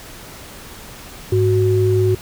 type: tone pair together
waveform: sine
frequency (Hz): 103.83 / 370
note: G#2 / F#4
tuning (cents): 0 / 0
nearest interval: octave + minor seventh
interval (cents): 2200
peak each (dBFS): -15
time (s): 1.32-2.15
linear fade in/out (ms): 5
effects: pink hiss -37 dBFS RMS until 2.21 s